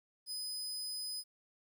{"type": "tone", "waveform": "sawtooth", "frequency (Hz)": 5010, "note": "D#8", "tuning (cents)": 11, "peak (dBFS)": -36, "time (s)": [0.26, 1.24], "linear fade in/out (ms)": 50, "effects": ["12-bit"]}